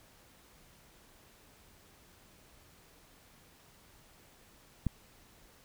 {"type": "click", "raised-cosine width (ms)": 5, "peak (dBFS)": -17, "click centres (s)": 4.867, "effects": ["pink hiss -61 dBFS RMS until 5.64 s"]}